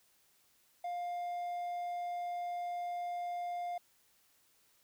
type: tone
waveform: triangle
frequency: 704 Hz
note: F5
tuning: 14 cents sharp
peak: -34 dBFS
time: 0.84-3.78 s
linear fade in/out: 5 ms
effects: white hiss -70 dBFS RMS until 4.83 s